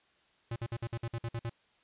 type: tone bursts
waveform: square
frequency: 116.54 Hz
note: A#2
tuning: in tune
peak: -34 dBFS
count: 10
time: 0.51-1.496 s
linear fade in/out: 5 ms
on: 50 ms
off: 54 ms
effects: white hiss -68 dBFS RMS until 1.83 s + resampled to 8000 Hz